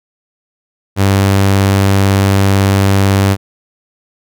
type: tone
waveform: sawtooth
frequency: 98 Hz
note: G2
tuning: in tune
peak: -4 dBFS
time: 0.96-3.37 s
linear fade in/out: 50 ms
effects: none